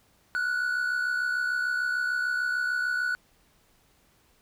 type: tone pair together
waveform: triangle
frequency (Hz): 1413.3 / 1480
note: F6 / F#6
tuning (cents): +20 / 0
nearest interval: minor second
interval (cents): 80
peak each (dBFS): -32 / -24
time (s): 0.35-3.15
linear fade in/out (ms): 0
effects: pink hiss -64 dBFS RMS until 4.41 s